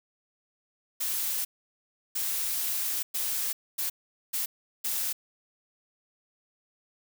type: noise bursts at uneven times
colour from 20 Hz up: blue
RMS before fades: -30 dBFS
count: 6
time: 1-1.45 / 2.15-3.03 / 3.14-3.53 / 3.78-3.9 / 4.33-4.46 / 4.84-5.13 s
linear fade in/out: 10 ms
effects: none